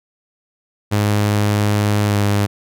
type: tone with pitch glide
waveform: sawtooth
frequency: 103.83 to 102.11 Hz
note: G#2 to G#2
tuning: 0 to -29 cents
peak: -10 dBFS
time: 0.91-2.47 s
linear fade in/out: 20 ms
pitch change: -29 cents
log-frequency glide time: 2.06-2.16 s
effects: none